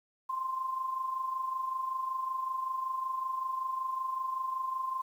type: tone with amplitude modulation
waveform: sine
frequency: 1046.5 Hz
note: C6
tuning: in tune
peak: -29 dBFS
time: 0.29-5.02 s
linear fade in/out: 10 ms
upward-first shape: sine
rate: 25.3 Hz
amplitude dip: 55%
effects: 10-bit